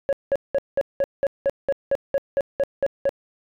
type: tone bursts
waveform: sine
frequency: 554.4 Hz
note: C#5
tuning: in tune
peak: -14 dBFS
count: 14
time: 0.09-3.092 s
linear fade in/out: 0 ms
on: 38 ms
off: 190 ms
effects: tanh soft clip ceiling -16 dBFS